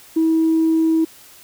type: tone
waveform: sine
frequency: 322.8 Hz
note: E4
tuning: 36 cents flat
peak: -12 dBFS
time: 0.16-1.05 s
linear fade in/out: 10 ms
effects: tanh soft clip ceiling -9 dBFS + white hiss -45 dBFS RMS until 1.43 s